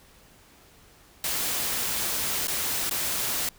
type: noise with dropouts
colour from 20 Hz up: white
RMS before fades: -28 dBFS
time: 1.24-3.49 s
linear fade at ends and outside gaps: 2 ms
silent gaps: 2.472-2.481 / 2.896-2.91 s
effects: pink hiss -55 dBFS RMS until 3.58 s